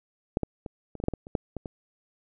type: clicks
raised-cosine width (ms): 2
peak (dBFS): -10 / -14 / -22 / -26 / -23 / -15 / -10 / -19 / -29 / -11 / -20 / -22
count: 12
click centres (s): 0.371 / 0.433 / 0.662 / 0.953 / 1.001 / 1.039 / 1.084 / 1.137 / 1.269 / 1.352 / 1.567 / 1.658
effects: none